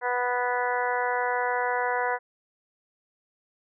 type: harmonic tone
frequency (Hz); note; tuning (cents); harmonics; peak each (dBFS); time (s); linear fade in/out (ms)
246.4; B3; -4; 2 / 3 / 4 / 5 / 6 / 7 / 8; -30 / -30 / -29 / -40 / -32 / -34 / -35; 0.01-2.19; 50
effects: none